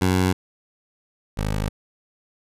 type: tone pair in turn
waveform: 15% pulse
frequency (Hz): 92.5 / 52.01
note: F#2 / G#1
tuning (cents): 0 / +3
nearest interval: minor seventh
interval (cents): 997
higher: first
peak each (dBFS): -11 / -16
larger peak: first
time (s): 0.01-0.33 / 1.37-1.69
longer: neither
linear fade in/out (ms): 10
effects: resampled to 32000 Hz